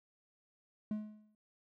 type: tone with exponential decay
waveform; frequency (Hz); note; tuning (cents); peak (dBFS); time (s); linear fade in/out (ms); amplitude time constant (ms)
triangle; 212.8; G#3; +42; -30; 0.91-1.35; 2; 94
effects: none